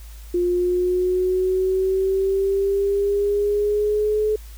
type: exponential sweep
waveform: sine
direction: up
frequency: 352.2 to 429.2 Hz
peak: -17 dBFS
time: 0.34-4.36 s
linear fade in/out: 5 ms
effects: added 54 Hz sine -36 dBFS peak until 4.57 s + white hiss -49 dBFS RMS until 4.57 s